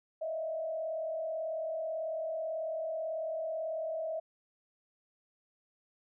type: tone with frequency modulation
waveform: sine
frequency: 642 Hz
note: E5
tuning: 46 cents flat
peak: -33 dBFS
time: 0.21-4.2 s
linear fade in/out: 10 ms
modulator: 38.2 Hz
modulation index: 0.68
effects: none